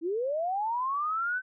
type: linear sweep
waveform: sine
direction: up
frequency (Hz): 310 to 1539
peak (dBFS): -27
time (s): 0.01-1.42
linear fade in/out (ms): 50
effects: none